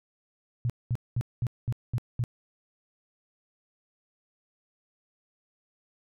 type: tone bursts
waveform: sine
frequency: 120 Hz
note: B2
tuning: 49 cents flat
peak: -24 dBFS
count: 7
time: 0.65-2.239 s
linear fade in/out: 0 ms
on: 47 ms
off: 210 ms
effects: none